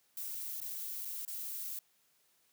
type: noise with dropouts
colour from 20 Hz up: violet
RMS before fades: -41 dBFS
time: 0.17-1.79 s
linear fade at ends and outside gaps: 2 ms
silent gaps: 0.604-0.615 / 1.049-1.053 / 1.251-1.278 s
effects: white hiss -72 dBFS RMS until 2.52 s + high-pass 100 Hz 12 dB/octave